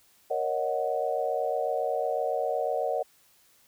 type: chord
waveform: sine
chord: D# minor seventh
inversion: second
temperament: equal with one note detuned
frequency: 468.3 / 554.4 / 622.3 / 740 Hz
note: A#4 / C#5 / D#5 / F#5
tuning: +8 / 0 / 0 / 0 cents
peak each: -32 / -31 / -31 / -31 dBFS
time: 0.3-3.03 s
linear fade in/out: 10 ms
effects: white hiss -62 dBFS RMS until 3.67 s